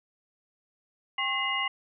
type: tone cluster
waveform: sine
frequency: 793 / 1080 / 2050 / 2851 Hz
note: G5 / C#6 / C7 / F7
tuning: +20 / -45 / -36 / +35 cents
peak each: -37 / -32 / -30 / -31 dBFS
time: 1.18-1.68 s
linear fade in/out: 5 ms
effects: none